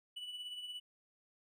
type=tone with tremolo; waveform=triangle; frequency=2960 Hz; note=F#7; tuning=in tune; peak=-39 dBFS; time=0.16-0.8 s; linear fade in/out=10 ms; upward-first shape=triangle; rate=17 Hz; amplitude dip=55%; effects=none